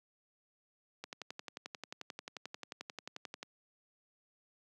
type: click train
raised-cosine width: 0.2 ms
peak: -25 dBFS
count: 28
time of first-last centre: 1.04-3.429 s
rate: 11.3 Hz
effects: high-pass 200 Hz 12 dB/octave